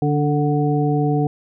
harmonic tone with a mistuned harmonic, 147.7 Hz, D3, 10 cents sharp, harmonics 1 / 2 / 3 / 5, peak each -18 / -21 / -23 / -25 dBFS, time 0.02-1.27 s, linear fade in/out 2 ms, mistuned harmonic 2, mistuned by -27 cents, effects none

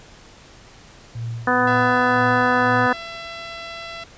sine tone with tremolo, 116.1 Hz, A#2, 7 cents flat, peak -24 dBFS, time 1.15-2.87 s, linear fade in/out 5 ms, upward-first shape sine, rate 2 Hz, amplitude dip 80%
harmonic tone, 249.2 Hz, B3, 16 cents sharp, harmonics 1 / 2 / 3 / 4 / 5 / 6 / 7, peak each -23 / -23 / -23 / -23 / -23 / -23 / -23 dBFS, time 1.47-2.93 s, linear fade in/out 5 ms
10% pulse tone, 671 Hz, E5, 31 cents sharp, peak -23 dBFS, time 1.67-4.04 s, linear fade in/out 5 ms
effects pink hiss -46 dBFS RMS until 4.17 s + resampled to 16000 Hz

